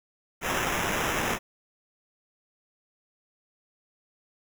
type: noise with sample-and-hold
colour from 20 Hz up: white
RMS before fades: -28 dBFS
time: 0.41-1.39 s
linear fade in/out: 50 ms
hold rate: 4410 Hz
effects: none